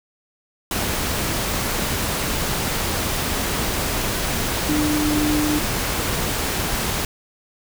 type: tone in noise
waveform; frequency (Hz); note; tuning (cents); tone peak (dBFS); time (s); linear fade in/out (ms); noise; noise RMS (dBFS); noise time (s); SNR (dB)
sine; 300; D4; +37; -19; 4.69-5.59; 2; pink; -23; 0.71-7.05; +1
effects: none